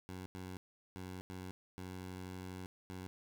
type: tone bursts at uneven times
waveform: 15% pulse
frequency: 92.3 Hz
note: F#2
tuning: 4 cents flat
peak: -38 dBFS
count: 6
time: 0.09-0.26 / 0.35-0.57 / 0.96-1.21 / 1.3-1.51 / 1.78-2.66 / 2.9-3.07 s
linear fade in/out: 0 ms
effects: 13-bit